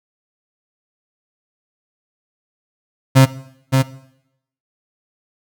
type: tone with echo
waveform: 35% pulse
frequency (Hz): 132.9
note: C3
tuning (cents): +27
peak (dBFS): -4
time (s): 3.15-3.26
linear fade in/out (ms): 20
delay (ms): 570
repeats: 1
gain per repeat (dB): -5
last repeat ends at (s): 3.83
effects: noise-tail reverb RT60 0.8 s tail -18 dB re dry